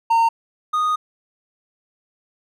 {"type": "tone pair in turn", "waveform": "triangle", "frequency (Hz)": [916, 1237.3], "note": ["A#5", "D#6"], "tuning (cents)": [-31, -10], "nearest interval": "perfect fourth", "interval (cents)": 521, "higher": "second", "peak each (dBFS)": [-11, -15], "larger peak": "first", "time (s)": [[0.1, 0.29], [0.73, 0.96]], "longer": "second", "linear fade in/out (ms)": 10, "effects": []}